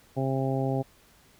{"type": "harmonic tone", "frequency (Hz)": 133.6, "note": "C3", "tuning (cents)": 36, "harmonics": [1, 2, 3, 4, 5, 6], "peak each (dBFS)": [-28, -31, -33, -34, -35, -36], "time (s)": [0.16, 0.83], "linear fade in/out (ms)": 20, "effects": ["pink hiss -59 dBFS RMS until 1.39 s"]}